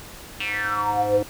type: tone with band-pass filter sweep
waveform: square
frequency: 103.83 Hz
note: G#2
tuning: in tune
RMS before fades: -23 dBFS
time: 0.4-1.23 s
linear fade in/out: 5 ms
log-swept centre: 2800 to 430 Hz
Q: 9.9
effects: pink hiss -41 dBFS RMS until 1.29 s